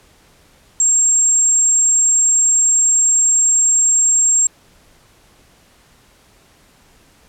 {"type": "tone", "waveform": "sine", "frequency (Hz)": 7510, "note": "A#8", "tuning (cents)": 12, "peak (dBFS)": -10, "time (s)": [0.8, 4.47], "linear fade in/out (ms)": 2, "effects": ["pink hiss -51 dBFS RMS until 7.28 s", "low-pass 12000 Hz 12 dB/octave"]}